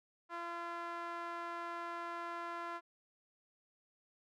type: tone with band-pass filter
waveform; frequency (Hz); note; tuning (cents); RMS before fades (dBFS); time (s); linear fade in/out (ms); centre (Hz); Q
sawtooth; 341.8; F4; -37; -43; 0.29-2.81; 50; 1200; 2.2
effects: none